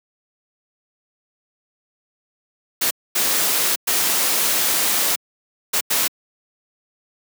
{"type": "noise bursts at uneven times", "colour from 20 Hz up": "white", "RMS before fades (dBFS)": -19, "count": 5, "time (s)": [[2.81, 2.91], [3.15, 3.76], [3.87, 5.16], [5.73, 5.81], [5.9, 6.08]], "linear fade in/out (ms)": 10, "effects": ["high-pass 200 Hz 12 dB/octave"]}